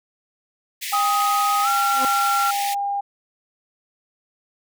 pink high-pass noise, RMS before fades -29 dBFS, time 0.81-2.75 s, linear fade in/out 20 ms, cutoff 1800 Hz, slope 96 dB/octave
sine tone, 804 Hz, G5, 44 cents sharp, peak -21 dBFS, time 0.92-3.01 s, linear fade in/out 10 ms
sine tone with pitch glide, 1255 to 1368.6 Hz, D#6 to F6, +15 to -35 cents, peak -19 dBFS, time 0.93-2.51 s, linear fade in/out 5 ms, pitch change +150 cents, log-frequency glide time 1.63-1.68 s
15% pulse tone with exponential growth, 260 Hz, C4, 11 cents flat, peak -15 dBFS, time 1.89-2.05 s, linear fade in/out 2 ms, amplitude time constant 34 ms
effects none

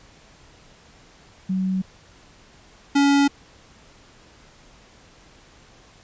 sine / square tone pair in turn, 188 / 281.7 Hz, F#3 / C#4, +28 / +28 cents, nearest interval perfect fifth, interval 700 cents, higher second, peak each -20 / -15 dBFS, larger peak second, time 1.49-1.82 / 2.95-3.28 s, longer neither, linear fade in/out 10 ms, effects pink hiss -51 dBFS RMS until 6.03 s + resampled to 16000 Hz

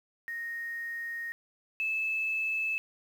sine tone pair in turn, 1860 / 2616 Hz, A#6 / E7, -4 / -14 cents, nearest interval tritone, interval 590 cents, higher second, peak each -34 / -28 dBFS, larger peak second, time 0.28-1.32 / 1.8-2.78 s, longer first, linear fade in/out 0 ms, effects 9-bit

